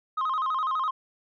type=tone with vibrato; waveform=sine; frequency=1154 Hz; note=D6; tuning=31 cents flat; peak=-22 dBFS; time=0.17-0.91 s; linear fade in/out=10 ms; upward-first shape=square; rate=12 Hz; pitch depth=150 cents each way; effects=tanh soft clip ceiling -23 dBFS